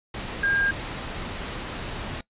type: tone in noise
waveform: sine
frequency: 1612 Hz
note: G6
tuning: 48 cents sharp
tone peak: -20 dBFS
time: 0.43-0.71 s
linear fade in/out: 5 ms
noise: pink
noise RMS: -33 dBFS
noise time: 0.14-2.21 s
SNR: +10 dB
effects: noise-tail reverb RT60 0.1 s tail -20 dB re dry + resampled to 8000 Hz